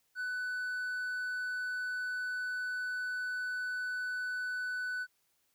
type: tone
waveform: triangle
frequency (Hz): 1495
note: F#6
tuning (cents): +17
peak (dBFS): -32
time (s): 0.15-5.07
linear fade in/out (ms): 50
effects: white hiss -75 dBFS RMS until 5.54 s